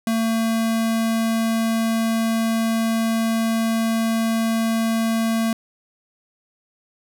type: tone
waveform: square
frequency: 225 Hz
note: A3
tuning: 39 cents sharp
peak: -19 dBFS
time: 0.07-5.53 s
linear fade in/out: 2 ms
effects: none